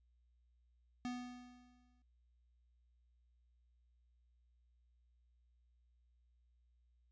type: tone with exponential decay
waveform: square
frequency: 246.9 Hz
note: B3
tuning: in tune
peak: -39 dBFS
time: 1.05-2.02 s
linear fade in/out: 0 ms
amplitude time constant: 210 ms
effects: added 60 Hz sine -70 dBFS peak until 7.11 s + resampled to 16000 Hz